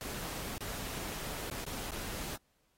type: noise with dropouts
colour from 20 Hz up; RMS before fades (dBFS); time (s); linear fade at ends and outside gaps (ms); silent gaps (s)
pink; -41; 0.01-2.36; 0; 0.58-0.607 / 1.5-1.512 / 1.641-1.665 / 1.908-1.918
effects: pink hiss -75 dBFS RMS until 2.77 s + AAC 48 kbps